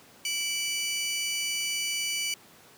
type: tone pair together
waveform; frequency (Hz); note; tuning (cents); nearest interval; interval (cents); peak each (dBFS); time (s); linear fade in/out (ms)
20% pulse; 2308 / 2960; D7 / F#7; -31 / 0; major third; 431; -26; 0.25-2.34; 2
effects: pink hiss -54 dBFS RMS until 2.77 s + high-pass 150 Hz 12 dB/octave